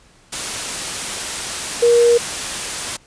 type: tone in noise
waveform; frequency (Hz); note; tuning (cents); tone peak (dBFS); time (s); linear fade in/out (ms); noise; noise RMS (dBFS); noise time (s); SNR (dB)
sine; 473.7; A#4; +28; -9; 1.82-2.18; 10; white; -24; 0.32-2.97; +12
effects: pink hiss -51 dBFS RMS until 3.06 s + resampled to 22050 Hz